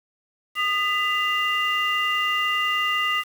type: tone cluster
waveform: sine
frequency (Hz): 1231 / 1999 / 2797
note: D#6 / B6 / F7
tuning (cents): -19 / +20 / +2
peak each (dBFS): -24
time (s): 0.55-3.24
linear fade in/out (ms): 50
effects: tanh soft clip ceiling -13 dBFS + 7-bit